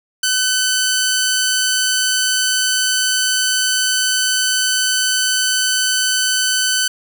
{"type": "tone", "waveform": "10% pulse", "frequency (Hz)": 1512, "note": "F#6", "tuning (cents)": 37, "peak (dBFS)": -6, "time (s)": [0.23, 6.88], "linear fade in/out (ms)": 5, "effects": []}